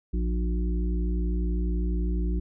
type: harmonic tone with a mistuned harmonic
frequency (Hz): 60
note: B1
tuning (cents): -49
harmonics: 1 / 3 / 5 / 6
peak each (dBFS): -24 / -33 / -37 / -39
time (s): 0.13-2.4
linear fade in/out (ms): 10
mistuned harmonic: 1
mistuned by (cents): -120
effects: none